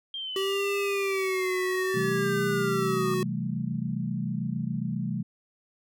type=exponential sweep; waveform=sine; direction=down; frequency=3209 to 1200 Hz; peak=-32 dBFS; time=0.14-3.14 s; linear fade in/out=2 ms
type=tone with vibrato; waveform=square; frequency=384.2 Hz; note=G4; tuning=35 cents flat; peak=-27 dBFS; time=0.36-3.23 s; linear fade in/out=2 ms; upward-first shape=sine; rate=0.6 Hz; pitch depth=73 cents each way
type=chord; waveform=sine; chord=A minor seventh; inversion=first; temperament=equal with one note detuned; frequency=130.81 / 164.81 / 192.96 / 220 Hz; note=C3 / E3 / G3 / A3; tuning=0 / 0 / -27 / 0 cents; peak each=-33 dBFS; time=1.94-5.23 s; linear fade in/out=10 ms
effects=none